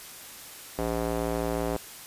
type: tone with band-pass filter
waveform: square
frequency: 57 Hz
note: A#1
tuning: 38 cents flat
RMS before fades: -29 dBFS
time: 0.78-1.77 s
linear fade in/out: 5 ms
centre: 540 Hz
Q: 1.2
effects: white hiss -44 dBFS RMS until 2.06 s + resampled to 32000 Hz